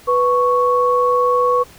sine tone pair together, 493.9 / 1108.7 Hz, B4 / C#6, 0 / 0 cents, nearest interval octave + major second, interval 1400 cents, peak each -15 dBFS, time 0.07-1.64 s, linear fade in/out 20 ms, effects pink hiss -44 dBFS RMS until 1.78 s

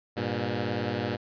10% pulse beating tone pair, 101.2 / 119.2 Hz, G#2 / A#2, -44 / +39 cents, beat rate 18 Hz, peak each -23 / -22 dBFS, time 0.16-1.17 s, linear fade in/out 20 ms, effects resampled to 11025 Hz

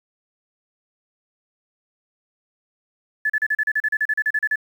sine tone bursts, 1727 Hz, A6, 33 cents flat, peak -17 dBFS, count 16, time 3.25-4.558 s, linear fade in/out 5 ms, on 48 ms, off 36 ms, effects 8-bit

